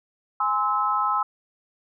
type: chord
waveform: sine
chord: Ab augmented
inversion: none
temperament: just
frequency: 830.6 / 1038.3 / 1297.8 Hz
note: Ab5 / C6 / E6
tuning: 0 / -14 / -27 cents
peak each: -27 / -25 / -23 dBFS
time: 0.4-1.23 s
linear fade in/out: 5 ms
effects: none